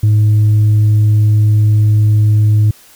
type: tone with tanh clipping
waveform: sine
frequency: 106.3 Hz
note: G#2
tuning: 41 cents sharp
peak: -7 dBFS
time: 0.03-2.71 s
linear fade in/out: 5 ms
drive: 1 dB
effects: white hiss -43 dBFS RMS until 2.95 s